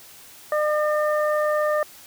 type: harmonic tone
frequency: 604 Hz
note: D5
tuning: 48 cents sharp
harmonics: 1 / 2 / 3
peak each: -20 / -26 / -30 dBFS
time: 0.52-1.83 s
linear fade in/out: 2 ms
effects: white hiss -46 dBFS RMS until 2.06 s